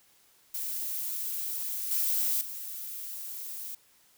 violet noise with level steps, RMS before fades -34 / -28 / -39 dBFS, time 0.54-3.75 s, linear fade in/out 5 ms, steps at 1.91 / 2.41 s, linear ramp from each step 2 ms, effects white hiss -63 dBFS RMS until 4.17 s

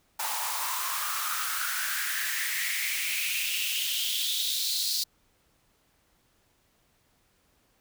white noise with high-pass filter sweep, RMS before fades -30 dBFS, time 0.19-5.04 s, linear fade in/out 10 ms, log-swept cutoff 850 to 4500 Hz, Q 5.4, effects pink hiss -68 dBFS RMS until 7.8 s

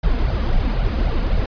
brown noise with flanger, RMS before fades -18 dBFS, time 0.03-1.46 s, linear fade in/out 5 ms, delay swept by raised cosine 1.3 to 4.3 ms, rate 3.8 Hz, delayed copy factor +0.7, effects resampled to 11025 Hz

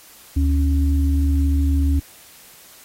sine tone pair together, 73.42 / 276.5 Hz, D2 / C#4, 0 / -4 cents, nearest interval octave + major seventh, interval 2296 cents, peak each -15 / -23 dBFS, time 0.36-2 s, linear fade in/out 10 ms, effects white hiss -46 dBFS RMS until 2.84 s + AAC 48 kbps

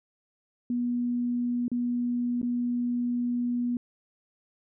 sine tone with dropouts, 242.6 Hz, B3, 31 cents flat, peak -25 dBFS, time 0.7-3.77 s, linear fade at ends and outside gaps 2 ms, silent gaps 1.681-1.716 / 2.416-2.429 s, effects none

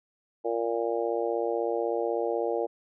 harmonic tone, 116.1 Hz, A#2, 7 cents flat, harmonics 3 / 4 / 5 / 6 / 7, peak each -32 / -29 / -32 / -36 / -36 dBFS, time 0.44-2.67 s, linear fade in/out 20 ms, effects none

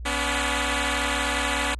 5% pulse tone pair together, 247.6 / 284.7 Hz, B3 / C#4, +5 / +46 cents, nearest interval major second, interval 241 cents, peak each -17 / -15 dBFS, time 0.05-1.75 s, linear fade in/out 10 ms, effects added 60 Hz sine -32 dBFS peak until 1.79 s + AAC 32 kbps

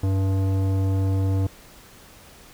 sine tone with tanh clipping, 96.2 Hz, G2, 32 cents flat, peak -21 dBFS, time 0.03-1.47 s, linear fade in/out 5 ms, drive 15 dB, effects pink hiss -48 dBFS RMS until 2.53 s

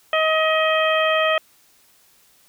harmonic tone, 632 Hz, D#5, 27 cents sharp, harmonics 1 / 2 / 3 / 4 / 5, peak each -19 / -22 / -24 / -25 / -26 dBFS, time 0.13-1.38 s, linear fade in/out 2 ms, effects white hiss -56 dBFS RMS until 2.48 s

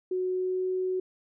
sine tone with pitch glide, 368.5 to 371.1 Hz, F#4 to F#4, -7 to +5 cents, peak -26 dBFS, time 0.11-1 s, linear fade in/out 5 ms, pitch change +12 cents, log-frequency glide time 0.3-0.68 s, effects none

